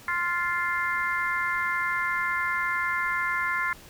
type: harmonic tone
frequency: 349.2 Hz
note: F4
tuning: in tune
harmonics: 3 / 4 / 5 / 6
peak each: -30 / -30 / -30 / -30 dBFS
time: 0.08-3.73 s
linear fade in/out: 2 ms
effects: pink hiss -49 dBFS RMS until 3.89 s

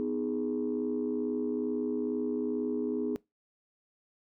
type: chord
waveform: sine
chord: G# minor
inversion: first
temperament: just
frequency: 249.2 / 311.5 / 415.3 Hz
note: B3 / D#4 / G#4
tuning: +16 / +2 / 0 cents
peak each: -32 / -34 / -32 dBFS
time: 0-3.16 s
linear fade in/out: 0 ms
effects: noise-tail reverb RT60 0.2 s tail -23 dB re dry + tanh soft clip ceiling -22 dBFS

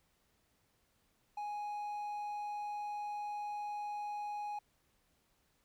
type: tone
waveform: triangle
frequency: 830.6 Hz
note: G#5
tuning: in tune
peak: -36 dBFS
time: 1.37-4.59 s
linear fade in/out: 5 ms
effects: pink hiss -75 dBFS RMS until 5.64 s

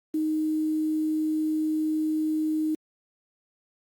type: tone with quantisation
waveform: sine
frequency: 311.1 Hz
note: D#4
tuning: in tune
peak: -23 dBFS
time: 0.14-2.75 s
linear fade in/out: 5 ms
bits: 8
effects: Opus 48 kbps

